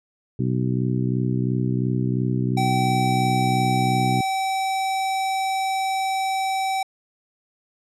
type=harmonic tone; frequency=62.9 Hz; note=B1; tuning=32 cents sharp; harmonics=2 / 3 / 4 / 5 / 6; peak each=-22 / -26 / -28 / -30 / -32 dBFS; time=0.39-4.21 s; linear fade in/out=5 ms
type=tone; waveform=square; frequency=769 Hz; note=G5; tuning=33 cents flat; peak=-22 dBFS; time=2.57-6.83 s; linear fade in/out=5 ms
effects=low-pass 10000 Hz 12 dB/octave